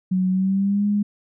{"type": "tone with pitch glide", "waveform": "sine", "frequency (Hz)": [185.4, 205.7], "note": ["F#3", "G#3"], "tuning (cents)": [4, -16], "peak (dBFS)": -17, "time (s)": [0.11, 1.03], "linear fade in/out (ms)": 10, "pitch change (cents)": 180, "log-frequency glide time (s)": [0.3, 0.86], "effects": []}